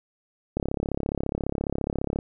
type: click train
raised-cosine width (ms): 2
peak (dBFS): -13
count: 57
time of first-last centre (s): 0.57-2.188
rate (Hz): 34.6
effects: none